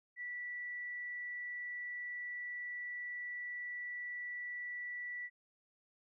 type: tone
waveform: sine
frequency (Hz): 1958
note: B6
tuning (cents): -15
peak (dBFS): -40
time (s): 0.16-5.3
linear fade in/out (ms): 50
effects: none